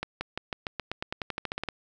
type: accelerating click train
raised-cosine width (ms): 0.3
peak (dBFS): -15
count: 17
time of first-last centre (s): 0.03-1.687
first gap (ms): 180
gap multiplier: 0.92
effects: none